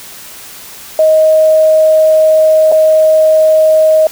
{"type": "tone with dropouts", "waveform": "sine", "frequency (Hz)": 628, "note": "D#5", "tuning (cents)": 16, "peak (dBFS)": -4, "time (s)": [0.99, 4.07], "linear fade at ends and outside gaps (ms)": 2, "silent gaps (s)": [2.717, 2.722], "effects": ["white hiss -31 dBFS RMS until 4.11 s"]}